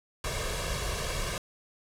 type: noise with comb filter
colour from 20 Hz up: pink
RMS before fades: -32 dBFS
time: 0.24-1.38 s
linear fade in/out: 2 ms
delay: 1.8 ms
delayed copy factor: +0.75
effects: low-pass 10000 Hz 12 dB/octave